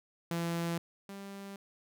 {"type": "tone pair in turn", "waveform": "sawtooth", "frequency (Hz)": [169, 197.75], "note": ["E3", "G3"], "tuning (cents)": [43, 15], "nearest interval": "minor third", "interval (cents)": 272, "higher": "second", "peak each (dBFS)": [-28, -39], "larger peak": "first", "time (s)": [[0.31, 0.78], [1.09, 1.56]], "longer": "neither", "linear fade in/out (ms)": 2, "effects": []}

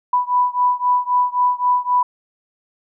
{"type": "beating tone pair", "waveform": "sine", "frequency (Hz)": [987.8, 991.6], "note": ["B5", "B5"], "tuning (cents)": [0, 7], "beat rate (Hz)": 3.8, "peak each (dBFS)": [-17, -18], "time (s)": [0.13, 2.03], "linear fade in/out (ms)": 5, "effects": []}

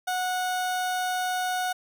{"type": "tone", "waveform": "30% pulse", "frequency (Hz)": 734, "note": "F#5", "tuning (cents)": -14, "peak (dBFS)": -23, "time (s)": [0.07, 1.73], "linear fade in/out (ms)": 10, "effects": []}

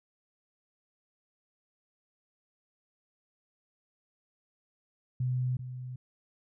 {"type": "tone with echo", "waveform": "sine", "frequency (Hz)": 126.5, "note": "B2", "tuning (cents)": 42, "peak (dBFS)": -27, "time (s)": [5.2, 5.57], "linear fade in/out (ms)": 5, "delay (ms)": 390, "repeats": 1, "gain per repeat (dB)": -10, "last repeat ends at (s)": 5.96, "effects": []}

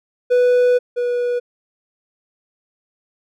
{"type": "tone pair in turn", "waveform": "triangle", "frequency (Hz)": [493.9, 486.8], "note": ["B4", "B4"], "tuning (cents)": [0, -25], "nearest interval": "unison", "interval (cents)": 25, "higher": "first", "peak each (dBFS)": [-9, -15], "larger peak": "first", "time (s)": [[0.3, 0.79], [0.96, 1.4]], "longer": "first", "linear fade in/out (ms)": 20, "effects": []}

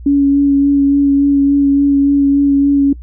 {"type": "tone with vibrato", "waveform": "sine", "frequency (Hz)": 280.8, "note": "C#4", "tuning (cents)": 22, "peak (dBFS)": -7, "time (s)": [0.06, 2.93], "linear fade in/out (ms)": 5, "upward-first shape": "sine", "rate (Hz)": 3.5, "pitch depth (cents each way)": 15, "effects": ["noise-tail reverb RT60 0.1 s tail -22 dB re dry", "added 60 Hz sine -28 dBFS peak until 3.02 s"]}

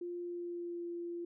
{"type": "tone with pitch glide", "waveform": "sine", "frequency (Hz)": [350, 344.4], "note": ["F4", "F4"], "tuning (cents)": [4, -24], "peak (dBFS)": -38, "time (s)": [0.01, 1.25], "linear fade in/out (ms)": 5, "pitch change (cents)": -28, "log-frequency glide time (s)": [0.21, 0.87], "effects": []}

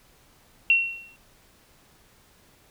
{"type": "tone with exponential decay", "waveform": "sine", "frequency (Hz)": 2728, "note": "F7", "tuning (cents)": -41, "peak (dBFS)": -13, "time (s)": [0.7, 1.16], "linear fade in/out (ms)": 1, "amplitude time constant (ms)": 98, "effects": ["pink hiss -58 dBFS RMS until 2.7 s"]}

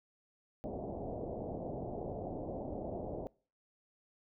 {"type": "low-pass noise", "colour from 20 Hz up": "white", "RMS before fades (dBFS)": -41, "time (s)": [0.64, 3.27], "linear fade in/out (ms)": 0, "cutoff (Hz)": 720, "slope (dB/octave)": 48, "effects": ["noise-tail reverb RT60 0.4 s tail -23 dB re dry"]}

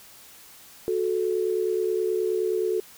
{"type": "tone pair together", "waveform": "sine", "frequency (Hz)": [367.5, 437], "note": ["F#4", "A4"], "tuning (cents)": [-12, -12], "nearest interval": "minor third", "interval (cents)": 300, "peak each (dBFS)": [-25, -25], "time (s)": [0.88, 2.8], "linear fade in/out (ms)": 0, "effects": ["white hiss -49 dBFS RMS until 2.97 s"]}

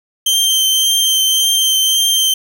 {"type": "tone with vibrato", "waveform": "sawtooth", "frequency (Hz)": 3136, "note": "G7", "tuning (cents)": 0, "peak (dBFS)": -8, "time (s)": [0.26, 2.34], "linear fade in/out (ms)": 5, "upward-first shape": "triangle", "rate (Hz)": 1.8, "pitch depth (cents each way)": 19, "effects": []}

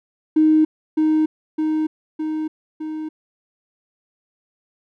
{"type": "tone with echo", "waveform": "triangle", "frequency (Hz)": 311.4, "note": "D#4", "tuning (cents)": 2, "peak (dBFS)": -7, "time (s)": [0.36, 0.65], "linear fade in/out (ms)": 10, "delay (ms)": 610, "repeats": 4, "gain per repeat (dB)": -4, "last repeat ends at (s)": 3.09, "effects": ["tanh soft clip ceiling -9 dBFS"]}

